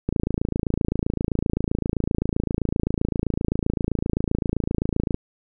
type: click train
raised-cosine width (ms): 3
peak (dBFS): -9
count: 141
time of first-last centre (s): 0.09-5.144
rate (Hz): 27.7
effects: none